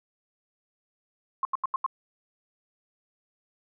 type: tone bursts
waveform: sine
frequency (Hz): 1066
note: C6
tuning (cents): +32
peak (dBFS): -23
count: 5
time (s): 1.43-1.863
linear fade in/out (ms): 2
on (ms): 21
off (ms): 82
effects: none